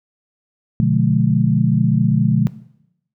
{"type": "chord", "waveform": "sine", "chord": "B diminished seventh", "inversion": "none", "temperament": "just", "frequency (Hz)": [123.47, 148.16, 177.8, 213.4], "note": ["B2", "D3", "F3", "Ab3"], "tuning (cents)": [0, 16, 31, 47], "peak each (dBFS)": -18, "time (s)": [0.8, 2.47], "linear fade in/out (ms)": 0, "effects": ["noise-tail reverb RT60 0.8 s tail -18 dB re dry"]}